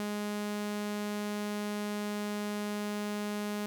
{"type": "tone", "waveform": "sawtooth", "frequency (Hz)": 207.7, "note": "G#3", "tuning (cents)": 0, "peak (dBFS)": -29, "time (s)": [0, 3.66], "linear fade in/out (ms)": 0, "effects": []}